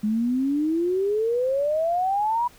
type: exponential sweep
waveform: sine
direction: up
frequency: 207.7 to 984 Hz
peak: -20 dBFS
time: 0.03-2.48 s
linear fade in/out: 10 ms
effects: pink hiss -52 dBFS RMS until 2.58 s